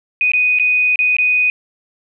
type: tone with dropouts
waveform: sine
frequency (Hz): 2489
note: D#7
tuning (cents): 0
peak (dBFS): -11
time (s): 0.21-1.5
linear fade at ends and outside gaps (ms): 1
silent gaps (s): 0.318-0.335 / 0.588-0.597 / 0.958-0.99 / 1.167-1.185
effects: none